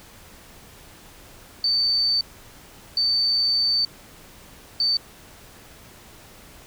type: tone bursts at uneven times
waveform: sine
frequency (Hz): 4559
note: C#8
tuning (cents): +48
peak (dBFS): -18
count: 3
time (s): 1.64-2.21 / 2.97-3.85 / 4.8-4.97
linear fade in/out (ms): 2
effects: pink hiss -47 dBFS RMS until 6.66 s